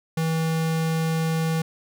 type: tone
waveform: square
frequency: 161.7 Hz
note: E3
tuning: 33 cents flat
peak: -22 dBFS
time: 0.17-1.62 s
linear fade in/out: 5 ms
effects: none